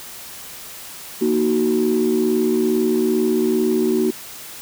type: chord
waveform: sine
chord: D# minor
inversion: second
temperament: just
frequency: 233.3 / 311.1 / 373.4 Hz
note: A#3 / D#4 / F#4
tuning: +2 / 0 / +16 cents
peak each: -19 / -21 / -17 dBFS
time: 1.21-4.11 s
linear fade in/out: 10 ms
effects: tanh soft clip ceiling -9 dBFS + white hiss -36 dBFS RMS until 4.61 s